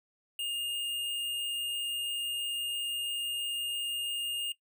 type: tone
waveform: square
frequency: 2829 Hz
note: F7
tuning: 22 cents sharp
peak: -33 dBFS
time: 0.39-4.52 s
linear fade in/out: 2 ms
effects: noise-tail reverb RT60 0.1 s tail -17 dB re dry